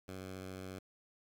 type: tone with vibrato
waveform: 10% pulse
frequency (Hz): 94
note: F#2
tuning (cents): +28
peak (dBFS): -36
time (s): 0.08-0.79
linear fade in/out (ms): 5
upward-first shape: triangle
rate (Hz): 15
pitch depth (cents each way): 16
effects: 11-bit